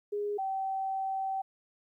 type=tone pair in turn; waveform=sine; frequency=412.4 / 770.9 Hz; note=G#4 / G5; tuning=-12 / -29 cents; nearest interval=major seventh; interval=1083 cents; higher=second; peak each=-30 / -30 dBFS; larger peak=neither; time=0.12-0.38 / 0.38-1.42 s; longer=second; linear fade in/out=10 ms; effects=12-bit